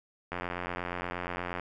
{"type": "click train", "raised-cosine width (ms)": 0.5, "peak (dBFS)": -19, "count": 114, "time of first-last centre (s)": [0.32, 1.597], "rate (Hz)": 88.5, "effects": []}